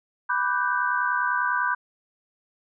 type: chord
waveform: sine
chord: G major seventh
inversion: first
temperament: equal with one note detuned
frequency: 987.8 / 1174.7 / 1498 / 1568 Hz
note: B5 / D6 / F#6 / G6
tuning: 0 / 0 / +21 / 0 cents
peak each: -26 / -29 / -27 / -27 dBFS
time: 0.29-1.75 s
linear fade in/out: 10 ms
effects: none